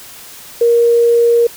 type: tone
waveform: sine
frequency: 470.1 Hz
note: A#4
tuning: 15 cents sharp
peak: -7 dBFS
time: 0.61-1.47 s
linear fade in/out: 5 ms
effects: white hiss -35 dBFS RMS until 1.56 s